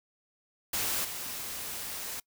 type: noise with level steps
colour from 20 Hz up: white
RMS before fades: -31 / -38 dBFS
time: 0.73-2.2 s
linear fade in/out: 5 ms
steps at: 1.04 s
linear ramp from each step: 10 ms
effects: noise-tail reverb RT60 0.1 s tail -24 dB re dry